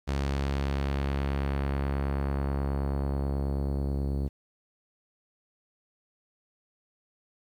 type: tone with low-pass filter sweep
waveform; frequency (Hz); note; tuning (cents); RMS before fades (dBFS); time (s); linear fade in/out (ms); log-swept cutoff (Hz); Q
sawtooth; 69.3; C#2; 0; -29; 0.07-4.29; 20; 6600 to 400; 0.81
effects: 10-bit